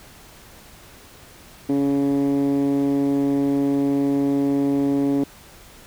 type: tone with band-pass filter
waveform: 10% pulse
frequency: 140 Hz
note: C#3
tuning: 18 cents sharp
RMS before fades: -20 dBFS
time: 1.69-5.24 s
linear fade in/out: 5 ms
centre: 290 Hz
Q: 3.4
effects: pink hiss -46 dBFS RMS until 5.86 s